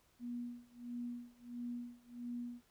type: tone with tremolo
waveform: sine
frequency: 241.1 Hz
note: B3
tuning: 41 cents flat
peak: -39 dBFS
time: 0.19-2.62 s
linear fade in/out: 50 ms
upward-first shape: sine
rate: 1.5 Hz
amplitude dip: 95%
effects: pink hiss -72 dBFS RMS until 2.7 s